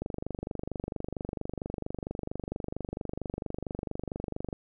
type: click train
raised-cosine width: 2 ms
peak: -20 dBFS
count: 111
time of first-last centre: 0.02-4.528 s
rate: 24.4 Hz
effects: none